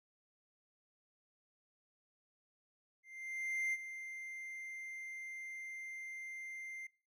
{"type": "tone with ADSR envelope", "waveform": "triangle", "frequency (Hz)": 2093, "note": "C7", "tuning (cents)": 0, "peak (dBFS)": -31, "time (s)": [3.03, 6.87], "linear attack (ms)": 700, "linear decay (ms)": 38, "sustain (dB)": -11, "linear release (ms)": 6, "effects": ["noise-tail reverb RT60 0.4 s tail -24 dB re dry"]}